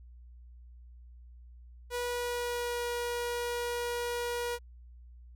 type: tone with pitch glide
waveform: sawtooth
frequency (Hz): 486.2 to 480.1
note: B4 to B4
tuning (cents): -27 to -49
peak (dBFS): -28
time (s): 1.9-4.59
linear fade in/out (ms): 50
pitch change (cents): -22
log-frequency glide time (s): 2.02-2.85
effects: added 60 Hz sine -49 dBFS peak until 5.35 s